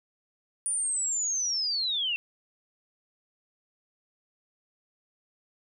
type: linear sweep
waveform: sine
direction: down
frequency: 9470 to 2651 Hz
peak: -26 dBFS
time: 0.66-2.16 s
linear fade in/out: 0 ms
effects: none